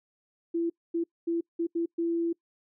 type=tone bursts at uneven times; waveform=sine; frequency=336.3 Hz; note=E4; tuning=35 cents sharp; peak=-25 dBFS; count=6; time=0.54-0.7 / 0.94-1.04 / 1.27-1.41 / 1.59-1.67 / 1.75-1.86 / 1.98-2.33 s; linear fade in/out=10 ms; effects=noise-tail reverb RT60 0.1 s tail -25 dB re dry